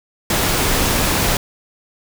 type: noise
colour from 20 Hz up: pink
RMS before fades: -17 dBFS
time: 0.3-1.37 s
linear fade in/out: 2 ms
effects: none